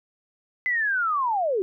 sine linear sweep, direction down, 2042 to 355.8 Hz, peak -21 dBFS, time 0.66-1.62 s, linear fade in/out 0 ms, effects none

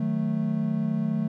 triangle chord, D# diminished, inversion none, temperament equal, 155.56 / 185 / 220 Hz, D#3 / F#3 / A3, 0 / 0 / 0 cents, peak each -27 / -28 / -24 dBFS, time 0-1.28 s, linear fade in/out 5 ms, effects none

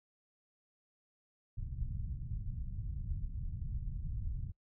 pink low-pass noise, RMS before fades -39 dBFS, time 1.57-4.52 s, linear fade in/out 10 ms, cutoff 130 Hz, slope 24 dB/octave, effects noise-tail reverb RT60 0.1 s tail -22 dB re dry

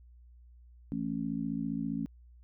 sine chord, A major, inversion second, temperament just, 165 / 220 / 275 Hz, E3 / A3 / C#4, +2 / 0 / -14 cents, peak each -38 / -35 / -35 dBFS, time 0.92-2.06 s, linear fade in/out 0 ms, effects added 60 Hz sine -53 dBFS peak until 2.43 s

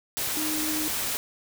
sine tone in noise, 308.5 Hz, D#4, 15 cents flat, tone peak -30 dBFS, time 0.37-0.88 s, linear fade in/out 0 ms, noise white, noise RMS -29 dBFS, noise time 0.17-1.17 s, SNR -4 dB, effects none

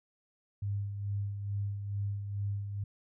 sine tone with tremolo, 100.9 Hz, G#2, 49 cents flat, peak -30 dBFS, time 0.62-2.84 s, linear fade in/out 5 ms, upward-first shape sine, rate 2.3 Hz, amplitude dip 50%, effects none

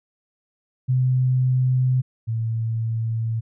sine tone pair in turn, 128 / 113.21 Hz, C3 / A2, -38 / +50 cents, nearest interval major second, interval 212 cents, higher first, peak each -16 / -21 dBFS, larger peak first, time 0.88-2.02 / 2.27-3.41 s, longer neither, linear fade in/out 20 ms, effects none

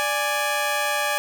15% pulse tone pair together, 587.3 / 830.6 Hz, D5 / G#5, 0 / 0 cents, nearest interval tritone, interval 600 cents, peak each -18 / -18 dBFS, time 0-1.18 s, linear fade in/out 0 ms, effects none

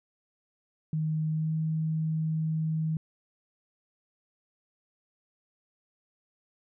sine tone with pitch glide, 156.4 to 158.4 Hz, D#3 to D#3, +9 to +31 cents, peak -26 dBFS, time 0.93-2.97 s, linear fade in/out 2 ms, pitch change +22 cents, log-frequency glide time 1.31-1.53 s, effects none

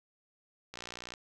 click train, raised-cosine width 0.2 ms, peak -25 dBFS, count 25, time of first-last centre 0.74-1.138 s, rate 60.3 Hz, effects none

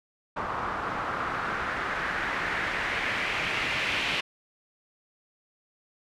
white noise with low-pass filter sweep, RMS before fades -30 dBFS, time 0.36-4.21 s, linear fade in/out 10 ms, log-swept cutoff 1100 to 2700 Hz, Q 2.4, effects none

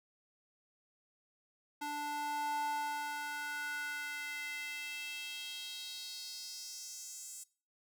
square tone with high-pass filter sweep, 293.7 Hz, D4, in tune, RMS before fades -41 dBFS, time 1.81-7.44 s, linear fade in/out 10 ms, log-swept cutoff 600 to 7700 Hz, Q 3.4, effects noise-tail reverb RT60 0.4 s tail -21 dB re dry

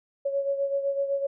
sine beating tone pair, 554.4 / 562.3 Hz, C#5 / C#5, 0 / +25 cents, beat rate 7.9 Hz, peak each -25 / -32 dBFS, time 0.25-1.27 s, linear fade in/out 10 ms, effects none

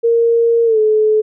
sine tone with pitch glide, 464.3 to 430.7 Hz, A#4 to A4, -7 to -37 cents, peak -9 dBFS, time 0.03-1.22 s, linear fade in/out 20 ms, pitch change -130 cents, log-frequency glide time 0.65-0.79 s, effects none

